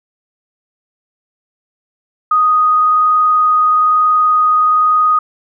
sine tone with frequency modulation, 1244.5 Hz, D#6, in tune, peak -8 dBFS, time 2.31-5.19 s, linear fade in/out 5 ms, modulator 21.1 Hz, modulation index 0.31, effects none

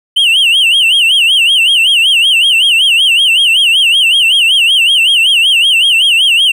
triangle tone with vibrato, 2950 Hz, F#7, 6 cents flat, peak -4 dBFS, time 0.16-6.52 s, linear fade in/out 10 ms, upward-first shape sine, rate 5.3 Hz, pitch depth 180 cents each way, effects none

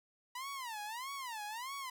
sawtooth tone with vibrato, 964 Hz, B5, 42 cents flat, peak -37 dBFS, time 0.35-1.9 s, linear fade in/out 5 ms, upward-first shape sine, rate 1.6 Hz, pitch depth 260 cents each way, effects none

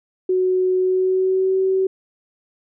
sine tone with pitch glide, 370 to 380 Hz, F#4 to F#4, 0 to +46 cents, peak -15 dBFS, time 0.29-1.87 s, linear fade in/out 5 ms, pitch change +46 cents, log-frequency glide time 0.78-1.58 s, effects none

